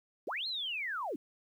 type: linear two-way sweep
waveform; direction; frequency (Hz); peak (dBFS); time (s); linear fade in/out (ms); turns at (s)
sine; up then down; 234.7 to 4258 to 234.7; -34; 0.27-1.16; 5; 0.47
effects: 11-bit